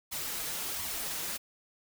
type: noise with flanger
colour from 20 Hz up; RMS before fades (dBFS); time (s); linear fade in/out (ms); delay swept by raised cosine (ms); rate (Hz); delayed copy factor
white; -36; 0.11-1.38; 20; 0.92 to 6.52; 1.4; +0.55
effects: none